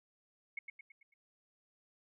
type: tone with echo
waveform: sine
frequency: 2191 Hz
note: C#7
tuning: 21 cents flat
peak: -37 dBFS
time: 0.57-0.59 s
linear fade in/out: 5 ms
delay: 110 ms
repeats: 5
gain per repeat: -6 dB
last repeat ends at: 1.14 s
effects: none